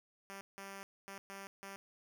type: tone bursts at uneven times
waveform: 5% pulse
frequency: 196.3 Hz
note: G3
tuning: 3 cents sharp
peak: -35 dBFS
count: 5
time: 0.3-0.41 / 0.58-0.83 / 1.08-1.18 / 1.3-1.47 / 1.63-1.76 s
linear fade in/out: 0 ms
effects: none